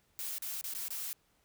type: noise with dropouts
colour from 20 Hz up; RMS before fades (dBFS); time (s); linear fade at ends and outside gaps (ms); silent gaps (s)
blue; -39; 0.19-1.13; 0; 0.383-0.422 / 0.612-0.64 / 0.737-0.749 / 0.882-0.905
effects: pink hiss -72 dBFS RMS until 1.44 s